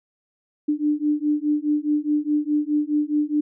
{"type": "beating tone pair", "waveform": "sine", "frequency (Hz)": [295.6, 300.4], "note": ["D4", "D4"], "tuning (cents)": [11, 39], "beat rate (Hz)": 4.8, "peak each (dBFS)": -22, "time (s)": [0.68, 3.41], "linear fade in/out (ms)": 10, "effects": []}